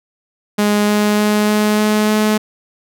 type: tone with pitch steps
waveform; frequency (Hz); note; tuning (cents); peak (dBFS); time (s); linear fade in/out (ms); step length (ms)
sawtooth; 207.7 / 208.9 / 210.1 / 211.3 / 212.6 / 213.8; G#3 / G#3 / G#3 / G#3 / G#3 / A3; 0 / +10 / +20 / +30 / +41 / -49; -8; 0.58-2.38; 10; 300
effects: none